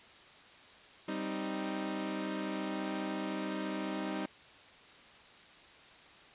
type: chord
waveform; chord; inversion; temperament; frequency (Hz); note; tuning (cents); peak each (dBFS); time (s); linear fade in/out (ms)
sawtooth; C minor; second; equal; 196 / 261.6 / 311.1; G3 / C4 / Eb4; 0 / 0 / 0; -35 / -38 / -34; 1.08-4.26; 5
effects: white hiss -56 dBFS RMS until 6.34 s + resampled to 8000 Hz